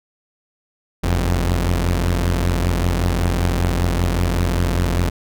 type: tone pair together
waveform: sawtooth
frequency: 46.03 / 86.9 Hz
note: F#1 / F2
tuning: -8 / -8 cents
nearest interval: major seventh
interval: 1100 cents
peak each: -15 dBFS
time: 1.03-5.1 s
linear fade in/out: 10 ms
effects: none